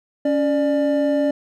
triangle tone pair together, 280.3 / 594 Hz, C#4 / D5, +19 / +20 cents, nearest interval octave + minor second, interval 1301 cents, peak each -17 dBFS, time 0.25-1.31 s, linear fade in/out 5 ms, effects none

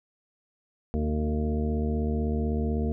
harmonic tone with a mistuned harmonic, 76 Hz, D#2, 40 cents flat, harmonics 1 / 2 / 3 / 4 / 5 / 6 / 8 / 9, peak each -27 / -36 / -29 / -42 / -37 / -35 / -48 / -41 dBFS, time 0.94-2.92 s, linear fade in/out 0 ms, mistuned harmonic 5, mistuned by -20 cents, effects none

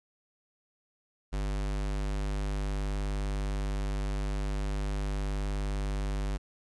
square tone, 49.8 Hz, G1, 28 cents sharp, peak -30 dBFS, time 1.32-6.38 s, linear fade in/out 20 ms, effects resampled to 22050 Hz + 11-bit

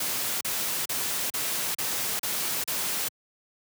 white noise bursts, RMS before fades -29 dBFS, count 7, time 0-3.086 s, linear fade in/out 5 ms, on 410 ms, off 36 ms, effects high-pass 100 Hz 12 dB/octave

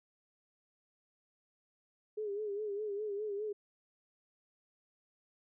sine tone with vibrato, 414.5 Hz, G#4, 3 cents flat, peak -35 dBFS, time 2.17-3.53 s, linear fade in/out 10 ms, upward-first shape sine, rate 4.9 Hz, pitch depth 73 cents each way, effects none

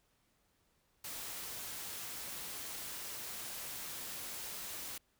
white noise, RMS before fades -44 dBFS, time 1.04-4.98 s, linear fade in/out 5 ms, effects pink hiss -75 dBFS RMS until 5.19 s

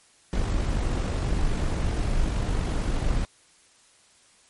brown noise with amplitude modulation, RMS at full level -23 dBFS, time 0.33-3.25 s, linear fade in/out 0 ms, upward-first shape sine, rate 48.3 Hz, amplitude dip 35%, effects white hiss -58 dBFS RMS until 4.49 s + MP3 48 kbps

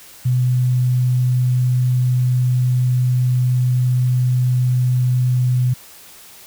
sine tone, 125.6 Hz, B2, 30 cents sharp, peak -13 dBFS, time 0.25-5.74 s, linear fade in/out 10 ms, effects white hiss -42 dBFS RMS until 6.46 s

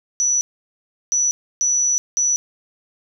sine tone bursts at uneven times, 5920 Hz, F#8, in tune, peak -15 dBFS, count 4, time 0.2-0.41 / 1.12-1.31 / 1.61-1.98 / 2.17-2.36 s, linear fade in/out 0 ms, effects none

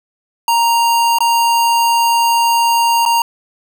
square tone with dropouts, 932.3 Hz, A#5, in tune, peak -11 dBFS, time 0.48-3.22 s, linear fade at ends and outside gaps 2 ms, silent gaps 1.186-1.205 / 3.053-3.06 s, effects none

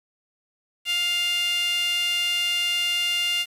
sawtooth tone with high-pass filter, 701 Hz, F5, 6 cents sharp, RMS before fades -24 dBFS, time 0.85-3.46 s, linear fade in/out 50 ms, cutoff 2600 Hz, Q 9.1, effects resampled to 32000 Hz + 8-bit

